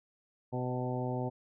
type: harmonic tone with a mistuned harmonic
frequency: 125.9 Hz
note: B2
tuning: 34 cents sharp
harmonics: 1 / 2 / 3 / 4 / 5 / 6 / 7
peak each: -35 / -38 / -40 / -41 / -42 / -43 / -43 dBFS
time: 0.52-1.3 s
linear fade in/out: 20 ms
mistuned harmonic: 5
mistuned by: -20 cents
effects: none